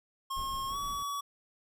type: tone with pitch glide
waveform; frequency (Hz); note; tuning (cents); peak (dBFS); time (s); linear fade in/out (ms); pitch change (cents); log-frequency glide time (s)
square; 1077 to 1134.5; C6 to C#6; +50 to +40; -34; 0.3-1.21; 10; +90; 0.68-0.77
type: noise with tremolo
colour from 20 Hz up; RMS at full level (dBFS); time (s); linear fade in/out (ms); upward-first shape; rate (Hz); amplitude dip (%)
brown; -44; 0.36-1.03; 10; triangle; 6.2; 30
effects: none